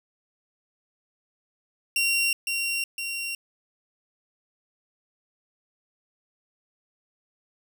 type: tone with echo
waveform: sawtooth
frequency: 2751 Hz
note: F7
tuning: 27 cents flat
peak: -18 dBFS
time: 1.96-2.33 s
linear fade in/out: 2 ms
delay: 510 ms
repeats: 2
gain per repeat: -4 dB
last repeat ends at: 3.35 s
effects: none